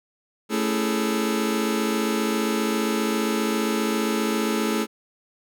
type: chord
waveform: sawtooth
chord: A major seventh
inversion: none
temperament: just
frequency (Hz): 220 / 275 / 330 / 412.5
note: A3 / C#4 / E4 / G#4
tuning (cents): 0 / -14 / +2 / -12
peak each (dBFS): -20 / -26 / -24 / -24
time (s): 0.49-4.87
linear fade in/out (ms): 50
effects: none